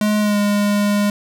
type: tone with pitch glide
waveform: square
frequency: 210.8 to 205.2 Hz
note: G#3 to G#3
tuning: +26 to -21 cents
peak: -15 dBFS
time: 0.01-1.1 s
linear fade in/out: 2 ms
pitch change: -47 cents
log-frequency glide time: 0.2-0.38 s
effects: none